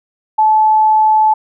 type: tone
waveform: sine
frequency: 866 Hz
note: A5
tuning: 28 cents flat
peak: -7 dBFS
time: 0.38-1.34 s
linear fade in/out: 10 ms
effects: none